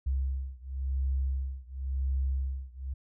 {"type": "beating tone pair", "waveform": "sine", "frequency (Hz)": [66.2, 67.14], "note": ["C2", "C2"], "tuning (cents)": [21, 45], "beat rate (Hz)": 0.94, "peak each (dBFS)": [-31, -32], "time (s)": [0.06, 2.94], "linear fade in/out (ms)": 10, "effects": []}